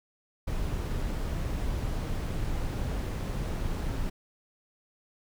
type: noise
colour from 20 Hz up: brown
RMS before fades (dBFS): -31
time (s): 0.47-4.1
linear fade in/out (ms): 10
effects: none